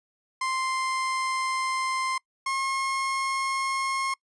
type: tone pair in turn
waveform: 30% pulse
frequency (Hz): 1046.5 / 1075.9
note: C6 / C6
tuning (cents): 0 / +48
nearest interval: unison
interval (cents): 48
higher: second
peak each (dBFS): -23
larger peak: neither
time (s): 0.41-2.18 / 2.46-4.14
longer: first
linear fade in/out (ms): 5
effects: noise-tail reverb RT60 0.1 s tail -25 dB re dry + resampled to 22050 Hz